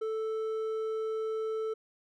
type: tone with hard clipping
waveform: sine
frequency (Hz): 440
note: A4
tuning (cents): 0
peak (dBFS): -32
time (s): 0.01-1.74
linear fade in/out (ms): 10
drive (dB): 5
effects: none